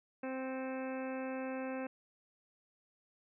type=harmonic tone with a mistuned harmonic; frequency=261.6 Hz; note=C4; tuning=in tune; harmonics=1 / 2 / 3 / 4 / 5 / 6 / 7 / 8 / 9 / 10; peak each=-40 / -41 / -48 / -52 / -55 / -51 / -56 / -57 / -60 / -53 dBFS; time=0.23-1.87 s; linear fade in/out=5 ms; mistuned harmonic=8; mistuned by=+56 cents; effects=none